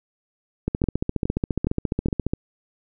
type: two click trains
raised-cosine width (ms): 3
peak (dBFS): -9 / -9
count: 4 / 25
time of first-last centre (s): 0.84-2.085 / 0.68-2.335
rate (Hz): 2.41 / 14.5
effects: none